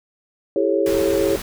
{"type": "chord", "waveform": "sine", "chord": "A dominant seventh", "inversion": "second", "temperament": "just", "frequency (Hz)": [330, 396, 440, 550], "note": ["E4", "G4", "A4", "C#5"], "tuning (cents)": [2, 18, 0, -14], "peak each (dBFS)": [-22, -20, -23, -21], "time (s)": [0.56, 1.36], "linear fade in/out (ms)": 2}
{"type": "noise", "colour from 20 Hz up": "pink", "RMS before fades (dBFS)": -30, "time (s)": [0.86, 1.42], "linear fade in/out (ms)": 2}
{"effects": []}